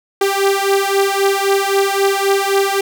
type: beating tone pair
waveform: sawtooth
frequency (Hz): 392 / 395.8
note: G4 / G4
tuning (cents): 0 / +17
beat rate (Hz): 3.8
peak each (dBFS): -12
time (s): 0.21-2.81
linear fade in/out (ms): 5
effects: none